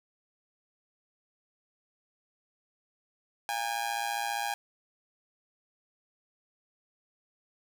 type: tone with amplitude modulation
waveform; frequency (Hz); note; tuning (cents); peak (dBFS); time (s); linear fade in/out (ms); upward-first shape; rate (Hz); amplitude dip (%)
sawtooth; 813; G#5; -37; -23; 3.49-4.54; 0; sine; 115; 80
effects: none